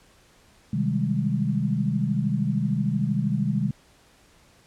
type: chord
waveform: sine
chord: Ab major seventh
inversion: first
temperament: just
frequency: 129.78 / 155.74 / 194.67 / 207.7 Hz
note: C3 / Eb3 / G3 / Ab3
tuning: -14 / +2 / -12 / 0 cents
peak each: -27 dBFS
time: 0.73-3.71 s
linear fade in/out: 5 ms
effects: pink hiss -57 dBFS RMS until 4.66 s + low-pass 10000 Hz 12 dB/octave